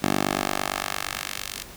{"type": "tone with high-pass filter sweep", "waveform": "10% pulse", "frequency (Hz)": 48.76, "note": "G1", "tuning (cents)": -8, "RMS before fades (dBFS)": -28, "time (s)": [0.02, 1.64], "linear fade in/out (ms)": 20, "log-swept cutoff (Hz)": [220, 3400], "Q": 0.72, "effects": ["pink hiss -43 dBFS RMS until 1.76 s"]}